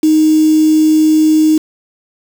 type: tone with quantisation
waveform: sine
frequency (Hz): 311.1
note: D#4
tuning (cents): 0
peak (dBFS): -6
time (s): 0.03-1.58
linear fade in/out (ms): 5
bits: 4
effects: none